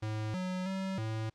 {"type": "tone with pitch steps", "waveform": "square", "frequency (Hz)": [108.2, 184.1, 191.2, 110.4], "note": ["A2", "F#3", "G3", "A2"], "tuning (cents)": [-29, -8, -43, 6], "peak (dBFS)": -34, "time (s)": [0.02, 1.3], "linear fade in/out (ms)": 10, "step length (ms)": 320, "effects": ["pink hiss -75 dBFS RMS until 1.34 s", "low-pass 6000 Hz 12 dB/octave"]}